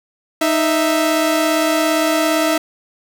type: tone pair together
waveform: sawtooth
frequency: 311.1 / 659.7 Hz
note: D#4 / E5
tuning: 0 / +1 cents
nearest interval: octave + minor second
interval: 1301 cents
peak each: -13 dBFS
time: 0.41-2.58 s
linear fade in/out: 5 ms
effects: none